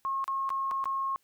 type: tone with dropouts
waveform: sine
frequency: 1082 Hz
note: C#6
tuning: 42 cents flat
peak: -28 dBFS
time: 0.05-1.16 s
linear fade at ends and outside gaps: 0 ms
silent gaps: 0.242-0.279 / 0.492-0.503 / 0.711-0.715 / 0.841-0.856 s
effects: white hiss -71 dBFS RMS until 1.23 s